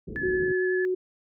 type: low-pass noise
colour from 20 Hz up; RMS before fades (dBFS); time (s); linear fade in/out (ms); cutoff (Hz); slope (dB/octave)
white; -37; 0.07-0.53; 10; 430; 48
type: tone with vibrato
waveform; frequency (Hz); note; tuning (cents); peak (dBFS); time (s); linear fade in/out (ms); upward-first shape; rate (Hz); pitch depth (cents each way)
sine; 1717; A6; -43; -29; 0.16-0.85; 0; triangle; 11; 17
type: tone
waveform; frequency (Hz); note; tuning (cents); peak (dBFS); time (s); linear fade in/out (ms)
sine; 368.5; F#4; -7; -23; 0.23-0.95; 10
effects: none